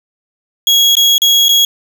35% pulse tone with dropouts, 3316 Hz, G#7, 3 cents flat, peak -5 dBFS, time 0.67-1.65 s, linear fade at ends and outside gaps 2 ms, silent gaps 0.953-0.968 / 1.181-1.218 / 1.484-1.491 s, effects none

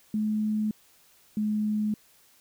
sine tone pair in turn, 214 / 212.2 Hz, A3 / G#3, -48 / +38 cents, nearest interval unison, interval 14 cents, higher first, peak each -24 dBFS, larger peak neither, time 0.14-0.71 / 1.37-1.94 s, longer neither, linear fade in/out 2 ms, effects white hiss -60 dBFS RMS until 2.4 s

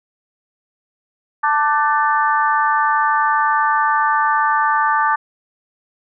harmonic tone with a mistuned harmonic, 294.6 Hz, D4, 6 cents sharp, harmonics 3 / 4 / 5 / 6, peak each -17 / -17 / -22 / -23 dBFS, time 1.43-5.16 s, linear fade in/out 10 ms, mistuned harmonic 5, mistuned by +47 cents, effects none

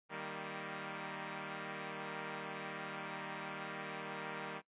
5% pulse chord, Eb major, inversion none, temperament equal, 155.56 / 196 / 233.1 Hz, Eb3 / G3 / Bb3, 0 / 0 / 0 cents, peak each -35 / -34 / -37 dBFS, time 0.09-4.62 s, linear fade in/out 50 ms, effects noise-tail reverb RT60 0.1 s tail -20 dB re dry + resampled to 8000 Hz

